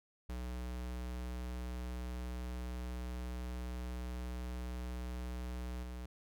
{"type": "tone with level steps", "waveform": "square", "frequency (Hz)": 61.5, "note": "B1", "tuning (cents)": -7, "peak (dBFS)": [-40, -43], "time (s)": [0.29, 6.06], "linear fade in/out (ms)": 5, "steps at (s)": 5.83, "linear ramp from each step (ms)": 2, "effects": []}